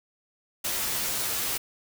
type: noise with comb filter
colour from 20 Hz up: white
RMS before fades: -29 dBFS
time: 0.64-1.58 s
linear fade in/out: 10 ms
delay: 12 ms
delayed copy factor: -0.65
effects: none